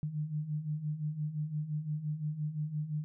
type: beating tone pair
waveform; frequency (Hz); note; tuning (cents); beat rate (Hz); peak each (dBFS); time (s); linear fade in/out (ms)
sine; 147.8 / 153.6; D3 / D#3; +11 / -22; 5.8; -39 / -34; 0.03-3.04; 0
effects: none